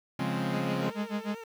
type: chord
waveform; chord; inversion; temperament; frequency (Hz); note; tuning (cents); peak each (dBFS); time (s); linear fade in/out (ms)
sawtooth; Db major seventh; none; equal; 138.59 / 174.61 / 207.7 / 261.6; Db3 / F3 / Ab3 / C4; 0 / 0 / 0 / 0; -30; 0.19-0.9; 5
type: tone with tremolo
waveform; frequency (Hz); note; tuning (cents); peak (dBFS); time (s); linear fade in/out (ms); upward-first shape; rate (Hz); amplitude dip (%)
45% pulse; 207.7; G#3; 0; -28; 0.53-1.35; 5; sine; 6.8; 100
type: tone with vibrato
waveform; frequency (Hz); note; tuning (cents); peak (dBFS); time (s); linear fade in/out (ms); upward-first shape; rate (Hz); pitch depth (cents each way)
sawtooth; 454.6; A#4; -43; -37; 0.81-1.44; 5; sine; 9.1; 35
effects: low-pass 4000 Hz 12 dB/octave + 9-bit